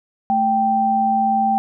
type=tone pair together; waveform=sine; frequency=219.7 / 783 Hz; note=A3 / G5; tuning=-2 / -2 cents; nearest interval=octave + minor seventh; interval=2200 cents; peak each=-22 / -15 dBFS; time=0.3-1.58 s; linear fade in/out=0 ms; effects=none